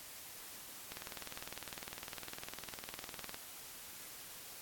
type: click train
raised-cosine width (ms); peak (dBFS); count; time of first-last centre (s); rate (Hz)
0.2; -26; 49; 0.92-3.344; 19.8
effects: white hiss -51 dBFS RMS until 4.61 s + AAC 64 kbps